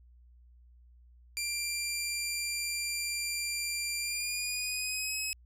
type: tone with pitch glide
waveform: 15% pulse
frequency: 2373 to 2558 Hz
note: D7 to D#7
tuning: +17 to +47 cents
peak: -25 dBFS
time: 1.37-5.33 s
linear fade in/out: 0 ms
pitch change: +130 cents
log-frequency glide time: 3.99-5.18 s
effects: added 60 Hz sine -55 dBFS peak until 5.45 s